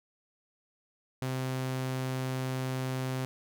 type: tone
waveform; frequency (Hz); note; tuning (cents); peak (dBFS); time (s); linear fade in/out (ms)
sawtooth; 130; C3; -11; -27; 1.22-3.25; 0
effects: none